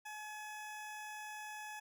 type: tone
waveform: 20% pulse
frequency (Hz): 850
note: G#5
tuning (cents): +40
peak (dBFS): -40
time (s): 0.05-1.8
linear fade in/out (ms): 10
effects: none